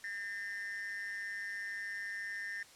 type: tone with amplitude modulation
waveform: triangle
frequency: 1817 Hz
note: A#6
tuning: 45 cents flat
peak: -33 dBFS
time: 0.04-2.63 s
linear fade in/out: 2 ms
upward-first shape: sine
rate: 202 Hz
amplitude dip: 85%
effects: white hiss -58 dBFS RMS until 2.75 s + low-pass 9000 Hz 12 dB/octave